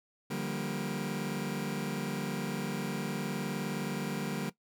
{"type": "chord", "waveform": "sawtooth", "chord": "G minor seventh", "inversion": "second", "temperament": "just", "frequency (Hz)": [147, 176.4, 196, 235.2], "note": ["D3", "F3", "G3", "Bb3"], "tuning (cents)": [2, 18, 0, 16], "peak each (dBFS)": [-34, -37, -33, -34], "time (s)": [0.3, 4.5], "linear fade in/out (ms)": 10, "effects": ["noise-tail reverb RT60 0.1 s tail -17 dB re dry"]}